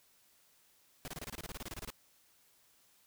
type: noise bursts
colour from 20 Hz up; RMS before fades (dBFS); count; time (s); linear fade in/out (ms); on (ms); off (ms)
pink; -43; 16; 1.05-1.903; 0; 28; 27
effects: white hiss -68 dBFS RMS until 3.06 s